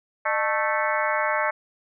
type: harmonic tone with a mistuned harmonic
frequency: 220 Hz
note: A3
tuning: in tune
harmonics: 3 / 4 / 5 / 6 / 7 / 8 / 9 / 10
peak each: -27 / -28 / -29 / -30 / -30 / -31 / -32 / -32 dBFS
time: 0.25-1.51 s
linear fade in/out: 10 ms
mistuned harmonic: 3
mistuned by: -140 cents
effects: none